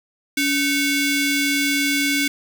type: ring-modulated tone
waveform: sawtooth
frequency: 1244.5 Hz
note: D#6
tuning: in tune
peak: -11 dBFS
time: 0.37-2.28 s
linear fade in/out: 5 ms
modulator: 962 Hz
effects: 7-bit